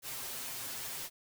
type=noise with comb filter; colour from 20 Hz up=white; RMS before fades=-41 dBFS; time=0.02-1.1 s; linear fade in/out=50 ms; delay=7.5 ms; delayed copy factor=+1; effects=none